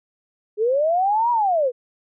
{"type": "linear two-way sweep", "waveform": "sine", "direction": "up then down", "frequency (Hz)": [406.8, 976, 466.3], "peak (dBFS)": -16, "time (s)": [0.57, 1.72], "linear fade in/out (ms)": 50, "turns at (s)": 1.31, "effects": []}